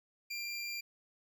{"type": "tone", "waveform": "25% pulse", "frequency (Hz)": 2379, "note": "D7", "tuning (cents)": 22, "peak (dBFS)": -34, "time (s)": [0.3, 0.81], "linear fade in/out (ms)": 10, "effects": []}